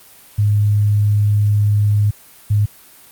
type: tone pair in turn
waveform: sine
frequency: 103.83 / 103.83 Hz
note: G#2 / G#2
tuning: 0 / 0 cents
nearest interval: unison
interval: 0 cents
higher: neither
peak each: -11 dBFS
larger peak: neither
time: 0.38-2.11 / 2.5-2.66 s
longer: first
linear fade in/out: 10 ms
effects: white hiss -44 dBFS RMS until 3.11 s + Opus 32 kbps